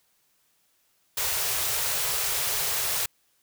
white band-stop noise, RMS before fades -27 dBFS, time 1.17-3.06 s, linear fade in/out 5 ms, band 160 to 370 Hz, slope 96 dB/octave, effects white hiss -68 dBFS RMS until 3.42 s

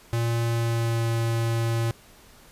square tone with pitch glide, 116.54 to 115.2 Hz, A#2 to A#2, 0 to -20 cents, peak -23 dBFS, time 0.13-1.91 s, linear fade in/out 0 ms, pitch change -20 cents, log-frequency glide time 0.43-1.06 s, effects pink hiss -52 dBFS RMS until 2.51 s + resampled to 32000 Hz

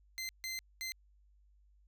20% pulse tone bursts at uneven times, 2069 Hz, C7, 20 cents flat, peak -33 dBFS, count 3, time 0.18-0.29 / 0.44-0.59 / 0.81-0.92 s, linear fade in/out 0 ms, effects added 50 Hz sine -63 dBFS peak until 1.87 s

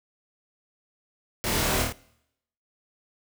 pink noise with echo, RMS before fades -28 dBFS, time 1.44-1.82 s, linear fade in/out 0 ms, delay 26 ms, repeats 4, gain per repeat -2 dB, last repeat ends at 1.924 s, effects noise-tail reverb RT60 0.8 s tail -22 dB re dry

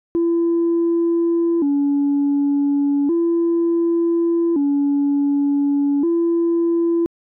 sine tone with vibrato, 309.6 Hz, D#4, 9 cents flat, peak -13 dBFS, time 0.15-7.06 s, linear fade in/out 0 ms, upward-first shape square, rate 0.34 Hz, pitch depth 150 cents each way, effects tanh soft clip ceiling -12 dBFS

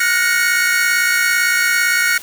45% pulse chord, Gb major seventh, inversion third, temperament equal with one note detuned, 1422.2 / 1480 / 1864.7 / 2217 Hz, F6 / Gb6 / Bb6 / Db7, +31 / 0 / 0 / 0 cents, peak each -19 dBFS, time 0-2.18 s, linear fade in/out 5 ms, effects white hiss -35 dBFS RMS until 2.22 s

